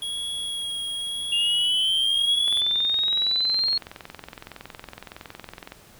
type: tone with vibrato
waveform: square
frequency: 3314 Hz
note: G#7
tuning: 4 cents flat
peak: -28 dBFS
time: 0.02-2.61 s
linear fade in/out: 2 ms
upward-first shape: sine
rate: 0.9 Hz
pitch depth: 15 cents each way
type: exponential sweep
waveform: sine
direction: up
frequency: 2794 to 4300 Hz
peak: -20 dBFS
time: 1.32-3.78 s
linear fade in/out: 5 ms
type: click train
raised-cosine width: 0.3 ms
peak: -21 dBFS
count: 71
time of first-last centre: 2.48-5.721 s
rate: 21.6 Hz
effects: pink hiss -51 dBFS RMS until 5.99 s